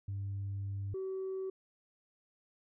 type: tone pair in turn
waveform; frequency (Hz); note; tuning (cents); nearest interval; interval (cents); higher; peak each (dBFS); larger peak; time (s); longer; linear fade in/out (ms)
sine; 99 / 380.5; G2 / F#4; +18 / +48; octave + major seventh; 2330; second; -34 / -34; neither; 0.08-0.94 / 0.94-1.5; first; 5
effects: tanh soft clip ceiling -33 dBFS

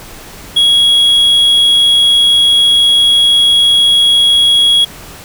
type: tone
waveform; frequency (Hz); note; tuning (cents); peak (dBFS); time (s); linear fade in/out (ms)
triangle; 3322; G#7; 0; -4; 0.56-4.85; 10
effects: pink hiss -32 dBFS RMS until 5.24 s

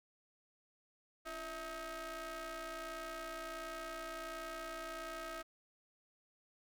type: ring-modulated tone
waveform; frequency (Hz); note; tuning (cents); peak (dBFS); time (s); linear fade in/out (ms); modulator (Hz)
sawtooth; 311.1; D#4; 0; -36; 1.25-5.43; 20; 964
effects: none

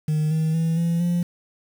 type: tone with pitch steps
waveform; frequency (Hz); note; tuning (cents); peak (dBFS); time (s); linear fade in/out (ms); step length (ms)
sine; 153.7 / 158.57 / 163.59 / 168.78 / 174.12; D#3 / D#3 / E3 / E3 / F3; -21 / +33 / -13 / +41 / -5; -16; 0.08-1.23; 5; 230
effects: tanh soft clip ceiling -18 dBFS + 7-bit

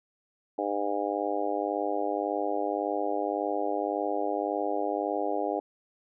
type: harmonic tone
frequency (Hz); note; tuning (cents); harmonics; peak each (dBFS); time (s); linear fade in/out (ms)
101.8; G#2; -34; 3 / 4 / 5 / 6 / 7 / 8; -34 / -34 / -34 / -34 / -34 / -34; 0.58-5.6; 5
effects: none

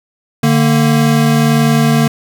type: tone pair together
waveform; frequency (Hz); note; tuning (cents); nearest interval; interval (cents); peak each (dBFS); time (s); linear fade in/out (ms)
square; 148.29 / 230; D3 / A#3; +17 / -23; minor sixth; 760; -12; 0.43-2.08; 5
effects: none

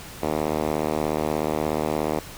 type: tone with band-pass filter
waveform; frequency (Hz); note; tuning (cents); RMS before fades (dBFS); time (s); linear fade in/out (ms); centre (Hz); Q
5% pulse; 76.8; D#2; -22; -25; 0.22-2.2; 5; 420; 0.59
effects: pink hiss -40 dBFS RMS until 2.37 s

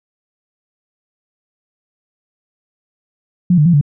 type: tone with pitch steps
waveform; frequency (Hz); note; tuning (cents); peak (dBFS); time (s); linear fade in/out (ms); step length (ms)
sine; 178.2 / 149.2 / 172.9 / 144.7; F3 / D3 / F3 / D3; +35 / +28 / -17 / -25; -7; 3.5-3.812; 5; 78
effects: none

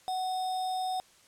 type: tone with sample-and-hold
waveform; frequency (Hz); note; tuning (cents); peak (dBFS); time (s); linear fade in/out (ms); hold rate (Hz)
sine; 744; F#5; +9; -29; 0.08-1; 0; 4410
effects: white hiss -60 dBFS RMS until 1.27 s + low-pass 9000 Hz 12 dB/octave

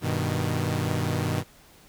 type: chord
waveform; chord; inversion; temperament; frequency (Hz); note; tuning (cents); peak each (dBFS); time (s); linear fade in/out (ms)
sawtooth; G augmented; none; equal; 98 / 123.47 / 155.56; G2 / B2 / D#3; 0 / 0 / 0; -25; 0.01-1.44; 50
effects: pink hiss -54 dBFS RMS until 1.88 s

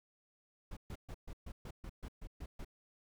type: noise bursts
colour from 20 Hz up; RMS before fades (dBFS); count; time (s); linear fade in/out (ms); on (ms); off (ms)
brown; -45; 11; 0.71-2.648; 5; 58; 130
effects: none

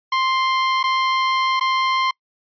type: tone with dropouts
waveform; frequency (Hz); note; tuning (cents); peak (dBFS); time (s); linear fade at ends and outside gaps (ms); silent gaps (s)
sawtooth; 1049; C6; +4; -13; 0.12-2.11; 5; 0.83-0.838 / 1.597-1.609
effects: noise-tail reverb RT60 0.1 s tail -26 dB re dry + resampled to 11025 Hz

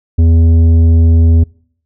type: tone with tanh clipping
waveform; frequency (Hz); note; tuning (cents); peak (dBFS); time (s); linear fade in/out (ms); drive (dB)
sine; 82.41; E2; 0; -6; 0.18-1.44; 10; 9
effects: noise-tail reverb RT60 0.6 s tail -26 dB re dry

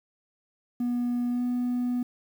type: tone with pitch glide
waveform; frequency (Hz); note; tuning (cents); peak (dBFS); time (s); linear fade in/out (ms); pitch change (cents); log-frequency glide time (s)
triangle; 242.9 to 246; B3 to B3; -29 to -7; -22; 0.8-2.03; 5; +22; 1.29-1.42
effects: tanh soft clip ceiling -19 dBFS + 9-bit

